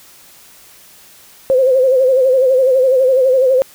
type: tone with vibrato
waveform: sine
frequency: 520 Hz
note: C5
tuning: 11 cents flat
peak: -8 dBFS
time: 1.5-3.62 s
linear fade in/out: 0 ms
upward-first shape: sine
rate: 12 Hz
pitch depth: 68 cents each way
effects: white hiss -43 dBFS RMS until 3.74 s